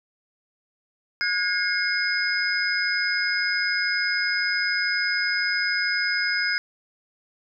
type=tone cluster; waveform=sine; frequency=1451 / 1638 / 2150 / 5020 Hz; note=F#6 / G#6 / C7 / D#8; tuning=-34 / -24 / +47 / +15 cents; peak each=-27 dBFS; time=1.21-6.58 s; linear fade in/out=0 ms; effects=none